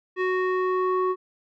square tone with low-pass filter sweep, 370 Hz, F#4, in tune, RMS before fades -24 dBFS, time 0.16-1.16 s, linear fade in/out 50 ms, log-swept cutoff 2100 to 1000 Hz, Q 2.4, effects none

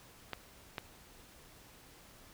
clicks, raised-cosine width 0.3 ms, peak -21 dBFS, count 2, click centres 0.333 / 0.782 s, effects pink hiss -58 dBFS RMS until 2.33 s

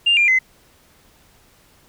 sine tone with pitch steps, 2799 / 2395 / 2049 Hz, F7 / D7 / C7, +3 / +33 / -37 cents, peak -11 dBFS, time 0.06-0.39 s, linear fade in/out 10 ms, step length 110 ms, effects tanh soft clip ceiling -7 dBFS + pink hiss -54 dBFS RMS until 1.88 s

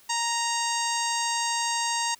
harmonic tone, 932.3 Hz, A#5, in tune, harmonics 1 / 2 / 3 / 4 / 5 / 6 / 7 / 8 / 9, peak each -28 / -34 / -35 / -37 / -34 / -38 / -33 / -36 / -37 dBFS, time 0.09-2.15 s, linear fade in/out 10 ms, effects white hiss -56 dBFS RMS until 2.19 s

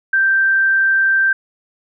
sine tone, 1568 Hz, G6, in tune, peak -11 dBFS, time 0.13-1.33 s, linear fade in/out 5 ms, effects none

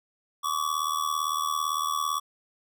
square tone with amplitude modulation, 1137 Hz, C#6, 44 cents sharp, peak -23 dBFS, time 0.43-2.2 s, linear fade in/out 20 ms, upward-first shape sine, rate 77.8 Hz, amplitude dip 80%, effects none

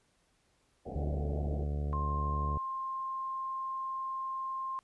white low-pass noise, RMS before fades -42 dBFS, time 0.85-1.65 s, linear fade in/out 20 ms, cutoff 760 Hz, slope 96 dB/octave
harmonic tone, 72.8 Hz, D2, 15 cents flat, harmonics 1 / 2 / 3 / 4 / 5 / 6 / 7 / 8 / 9 / 10, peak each -32 / -38 / -46 / -50 / -52 / -48 / -53 / -52 / -57 / -55 dBFS, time 0.95-2.58 s, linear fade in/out 5 ms
sine tone, 1058 Hz, C6, 19 cents sharp, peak -34 dBFS, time 1.93-4.79 s, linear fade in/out 0 ms
effects pink hiss -72 dBFS RMS until 4.83 s + resampled to 24000 Hz

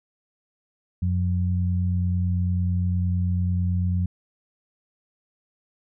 sine tone pair together, 90.3 / 179.25 Hz, F#2 / F3, -42 / +45 cents, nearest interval octave, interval 1187 cents, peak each -21 / -27 dBFS, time 1.02-4.06 s, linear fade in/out 5 ms, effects none

